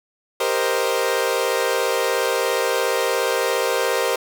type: chord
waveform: sawtooth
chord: C minor seventh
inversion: second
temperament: equal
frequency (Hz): 392 / 466.2 / 523.3 / 622.3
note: G4 / Bb4 / C5 / Eb5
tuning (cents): 0 / 0 / 0 / 0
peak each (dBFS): -22 / -19 / -19 / -24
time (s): 0.4-4.16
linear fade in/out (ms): 5
effects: none